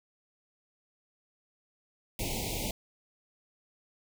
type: band-stop noise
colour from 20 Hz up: pink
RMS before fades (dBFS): -34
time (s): 2.19-2.71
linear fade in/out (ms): 2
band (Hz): 920 to 2100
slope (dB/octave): 96
effects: none